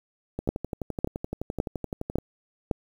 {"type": "two click trains", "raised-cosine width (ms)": 2, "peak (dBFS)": [-17, -10], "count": [22, 5], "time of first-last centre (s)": [[0.39, 2.185], [0.49, 2.712]], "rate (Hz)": [11.7, 1.8], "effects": ["8-bit"]}